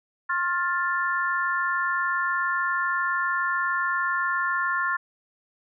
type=chord; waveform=sine; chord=F major; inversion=second; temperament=equal with one note detuned; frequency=1069.7 / 1396.9 / 1760 Hz; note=C6 / F6 / A6; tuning=+38 / 0 / 0 cents; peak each=-27 dBFS; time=0.29-4.97 s; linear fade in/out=10 ms; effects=none